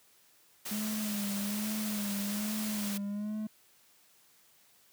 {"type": "noise", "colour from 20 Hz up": "white", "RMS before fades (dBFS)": -39, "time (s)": [0.65, 2.98], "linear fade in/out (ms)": 10}
{"type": "tone with vibrato", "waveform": "triangle", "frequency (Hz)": 208, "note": "G#3", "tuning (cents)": 3, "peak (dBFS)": -31, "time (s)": [0.71, 3.47], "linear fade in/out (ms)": 5, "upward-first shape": "sine", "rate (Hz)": 1.2, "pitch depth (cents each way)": 59}
{"effects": ["white hiss -64 dBFS RMS until 4.92 s", "high-pass 80 Hz 12 dB/octave"]}